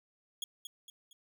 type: tone with echo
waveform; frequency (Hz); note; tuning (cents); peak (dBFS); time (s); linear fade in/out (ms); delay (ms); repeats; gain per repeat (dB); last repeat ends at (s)
sawtooth; 3330; G#7; +4; -32; 0.42-0.44; 2; 230; 3; -7; 1.13
effects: none